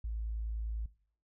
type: tone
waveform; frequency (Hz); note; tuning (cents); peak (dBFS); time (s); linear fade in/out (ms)
sine; 55; A1; 0; -34; 0.04-0.86; 5
effects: noise-tail reverb RT60 0.5 s tail -19 dB re dry